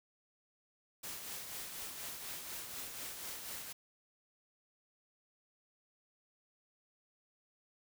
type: noise with tremolo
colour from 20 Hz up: white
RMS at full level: -43 dBFS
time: 1.03-3.73 s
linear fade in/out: 10 ms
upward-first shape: triangle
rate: 4.1 Hz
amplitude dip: 45%
effects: none